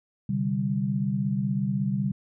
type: chord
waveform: sine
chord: C suspended second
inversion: none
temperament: just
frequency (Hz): 130.81 / 147.16 / 196.22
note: C3 / D3 / G3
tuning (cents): 0 / +4 / +2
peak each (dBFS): -29 / -30 / -26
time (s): 0.29-2.12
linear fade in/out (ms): 5
effects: none